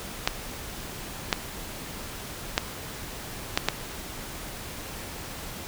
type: clicks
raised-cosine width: 0.2 ms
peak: -3 dBFS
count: 5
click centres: 0.275 / 1.328 / 2.579 / 3.575 / 3.686 s
effects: pink hiss -38 dBFS RMS until 5.67 s